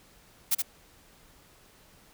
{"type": "noise with echo", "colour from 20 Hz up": "blue", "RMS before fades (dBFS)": -24, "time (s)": [0.51, 0.55], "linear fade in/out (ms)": 10, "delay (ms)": 73, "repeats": 1, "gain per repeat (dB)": -4, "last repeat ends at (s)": 0.623, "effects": ["pink hiss -58 dBFS RMS until 2.13 s"]}